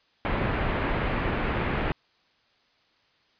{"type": "low-pass noise", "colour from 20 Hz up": "pink", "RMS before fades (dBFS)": -27, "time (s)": [0.25, 1.92], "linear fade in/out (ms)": 0, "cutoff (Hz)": 2500, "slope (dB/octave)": 24, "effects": ["white hiss -65 dBFS RMS until 3.39 s", "resampled to 11025 Hz"]}